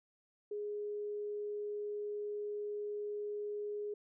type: tone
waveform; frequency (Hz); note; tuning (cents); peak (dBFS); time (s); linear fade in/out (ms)
sine; 415.3; G#4; 0; -37; 0.51-3.94; 5
effects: none